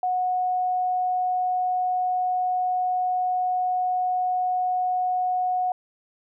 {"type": "tone", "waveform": "sine", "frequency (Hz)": 732, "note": "F#5", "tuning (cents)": -19, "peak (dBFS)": -21, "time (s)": [0.03, 5.72], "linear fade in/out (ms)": 2, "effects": []}